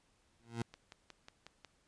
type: tone with exponential growth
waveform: 20% pulse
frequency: 116.54 Hz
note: A#2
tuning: in tune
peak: -28 dBFS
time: 0.4-0.62 s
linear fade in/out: 0 ms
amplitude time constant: 46 ms
type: click train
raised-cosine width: 0.2 ms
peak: -33 dBFS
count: 6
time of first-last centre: 0.74-1.647 s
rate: 5.51 Hz
effects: pink hiss -73 dBFS RMS until 1.87 s + resampled to 22050 Hz